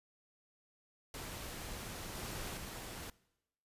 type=noise with level steps; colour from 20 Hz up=pink; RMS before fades=-45 / -43 / -46 dBFS; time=1.14-3.1 s; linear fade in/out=2 ms; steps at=2.15 / 2.57 s; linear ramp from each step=2 ms; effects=noise-tail reverb RT60 0.9 s tail -22 dB re dry + resampled to 32000 Hz